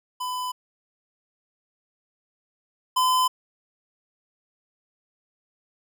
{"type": "tone pair in turn", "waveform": "square", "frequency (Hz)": [1003, 1018.2], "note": ["B5", "C6"], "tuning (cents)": [26, -47], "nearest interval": "unison", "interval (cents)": 27, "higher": "second", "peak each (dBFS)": [-28, -19], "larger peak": "second", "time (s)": [[0.2, 0.52], [2.96, 3.28]], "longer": "neither", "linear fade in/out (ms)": 10, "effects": []}